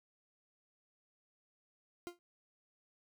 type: tone with exponential decay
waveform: 40% pulse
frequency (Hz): 349.2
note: F4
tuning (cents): 0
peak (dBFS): -37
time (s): 2.07-2.19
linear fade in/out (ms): 0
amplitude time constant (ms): 24
effects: none